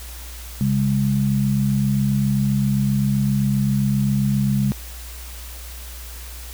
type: tone pair together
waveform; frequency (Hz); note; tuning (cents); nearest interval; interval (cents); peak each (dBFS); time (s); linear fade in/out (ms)
sine; 135.7 / 203.3; C#3 / G#3; -36 / -37; perfect fifth; 699; -19; 0.61-4.72; 0
effects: added 60 Hz sine -34 dBFS peak until 6.53 s + white hiss -39 dBFS RMS until 6.53 s